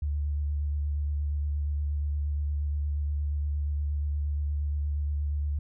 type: tone with vibrato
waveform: sine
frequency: 73.1 Hz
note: D2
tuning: 7 cents flat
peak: -26 dBFS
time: 0.02-5.59 s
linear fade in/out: 5 ms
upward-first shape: square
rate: 8.5 Hz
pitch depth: 17 cents each way
effects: none